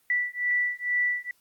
sine beating tone pair, 1964 / 1966.2 Hz, B6 / B6, -10 / -8 cents, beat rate 2.2 Hz, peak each -27 dBFS, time 0.1-1.31 s, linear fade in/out 2 ms, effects white hiss -66 dBFS RMS until 1.4 s + Opus 32 kbps

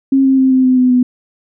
sine tone with pitch steps, 270 / 266.4 / 262.9 / 259.5 / 256 / 252.6 / 249.3 Hz, C#4 / C4 / C4 / C4 / C4 / B3 / B3, -45 / +31 / +8 / -14 / -38 / +39 / +16 cents, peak -7 dBFS, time 0.12-1.03 s, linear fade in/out 5 ms, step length 130 ms, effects none

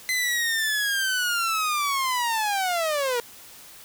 sawtooth linear sweep, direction down, 2044 to 466.2 Hz, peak -19 dBFS, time 0.09-3.2 s, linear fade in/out 0 ms, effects white hiss -46 dBFS RMS until 3.84 s

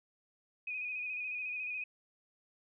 sine tone with vibrato, 2489 Hz, D#7, in tune, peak -36 dBFS, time 0.67-1.84 s, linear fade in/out 5 ms, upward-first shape square, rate 14 Hz, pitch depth 28 cents each way, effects none

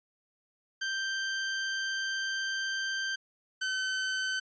sawtooth tone pair in turn, 1568 / 1528.7 Hz, G6 / G6, 0 / -44 cents, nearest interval unison, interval 44 cents, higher first, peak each -27 / -26 dBFS, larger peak second, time 0.81-3.16 / 3.61-4.4 s, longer first, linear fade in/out 10 ms, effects resampled to 16000 Hz

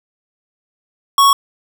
square tone, 1108.7 Hz, C#6, in tune, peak -8 dBFS, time 1.18-1.33 s, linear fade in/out 2 ms, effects none

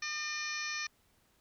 harmonic tone with a mistuned harmonic, 604 Hz, D5, 48 cents sharp, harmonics 2 / 3 / 4 / 5 / 6 / 7 / 8 / 9 / 10, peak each -45 / -40 / -40 / -53 / -50 / -46 / -51 / -44 / -44 dBFS, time 0.02-0.87 s, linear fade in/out 5 ms, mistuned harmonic 10, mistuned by -25 cents, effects pink hiss -70 dBFS RMS until 1.4 s

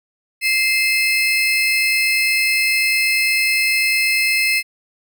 35% pulse tone pair together, 2093 / 2604 Hz, C7 / E7, 0 / -22 cents, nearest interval major third, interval 378 cents, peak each -16 dBFS, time 0.41-4.63 s, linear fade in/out 50 ms, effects none

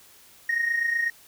triangle tone with amplitude modulation, 1864.7 Hz, A#6, in tune, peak -16 dBFS, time 0.49-1.1 s, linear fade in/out 5 ms, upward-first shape sine, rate 28 Hz, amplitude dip 70%, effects tanh soft clip ceiling -18 dBFS + white hiss -53 dBFS RMS until 1.27 s

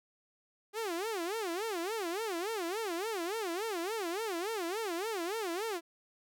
sawtooth tone with vibrato, 389.7 Hz, G4, 10 cents flat, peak -30 dBFS, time 0.73-5.81 s, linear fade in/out 50 ms, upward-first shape sine, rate 3.5 Hz, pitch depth 280 cents each way, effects none

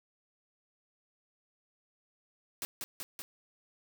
white noise with echo, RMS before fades -37 dBFS, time 2.62-2.65 s, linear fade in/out 0 ms, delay 190 ms, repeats 3, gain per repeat -2 dB, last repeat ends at 3.22 s, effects none

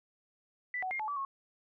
sine tone with pitch steps, 1982 / 747 / 2123 / 862 / 1152 / 1092 Hz, B6 / F#5 / C7 / A5 / D6 / C#6, +6 / +16 / +25 / -36 / -34 / -26 cents, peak -33 dBFS, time 0.74-1.25 s, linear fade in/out 2 ms, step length 85 ms, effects none

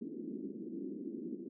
white band-pass noise, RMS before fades -43 dBFS, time 0.01-1.49 s, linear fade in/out 10 ms, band 200 to 360 Hz, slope 48 dB/octave, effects none

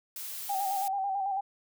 blue noise, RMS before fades -39 dBFS, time 0.16-0.88 s, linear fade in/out 2 ms
sine tone with vibrato, 784 Hz, G5, in tune, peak -28 dBFS, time 0.49-1.41 s, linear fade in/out 10 ms, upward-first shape square, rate 9.1 Hz, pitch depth 42 cents each way
effects none

